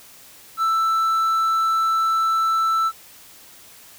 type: tone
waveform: triangle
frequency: 1325 Hz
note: E6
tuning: 9 cents sharp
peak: -15 dBFS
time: 0.57-2.92 s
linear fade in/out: 50 ms
effects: white hiss -46 dBFS RMS until 3.98 s